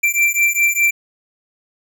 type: beating tone pair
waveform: square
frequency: 2349 / 2353.9 Hz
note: D7 / D7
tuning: 0 / +3 cents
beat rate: 4.9 Hz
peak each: -17 / -17 dBFS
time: 0.03-0.91 s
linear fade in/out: 10 ms
effects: none